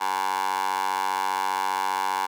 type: tone with high-pass filter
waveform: 15% pulse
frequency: 95 Hz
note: F#2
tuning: 46 cents sharp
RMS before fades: -26 dBFS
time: 0-2.27 s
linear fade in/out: 20 ms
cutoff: 900 Hz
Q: 4.1
effects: none